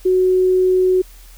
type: tone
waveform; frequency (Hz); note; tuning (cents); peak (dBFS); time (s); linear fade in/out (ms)
sine; 370; F#4; 0; -11; 0.05-1.02; 10
effects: added 41 Hz sine -39 dBFS peak until 1.37 s + white hiss -47 dBFS RMS until 1.37 s